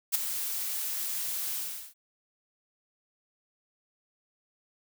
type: noise with ADSR envelope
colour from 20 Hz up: blue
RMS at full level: -23 dBFS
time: 0.12-1.94 s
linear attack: 29 ms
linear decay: 10 ms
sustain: -10 dB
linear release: 380 ms
effects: none